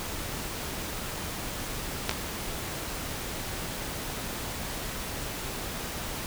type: clicks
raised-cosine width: 0.2 ms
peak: -7 / -12 dBFS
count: 2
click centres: 2.094 / 2.112 s
effects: pink hiss -35 dBFS RMS until 6.26 s